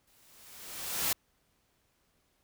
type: noise with exponential growth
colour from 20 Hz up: white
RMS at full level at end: -28 dBFS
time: 0.07-1.13 s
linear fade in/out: 5 ms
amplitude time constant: 230 ms
effects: pink hiss -73 dBFS RMS until 2.43 s